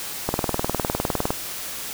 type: click train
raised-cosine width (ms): 1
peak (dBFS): -7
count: 21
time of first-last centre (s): 0.29-1.305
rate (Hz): 19.7
effects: white hiss -32 dBFS RMS until 1.93 s